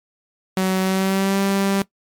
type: tone with pitch glide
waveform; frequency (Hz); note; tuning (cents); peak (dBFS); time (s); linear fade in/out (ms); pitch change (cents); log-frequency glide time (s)
sawtooth; 188.1 to 196.43; F#3 to G3; +29 to +4; -13; 0.57-1.82; 2; +75; 0.81-1.39
effects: noise-tail reverb RT60 0.1 s tail -19 dB re dry + MP3 96 kbps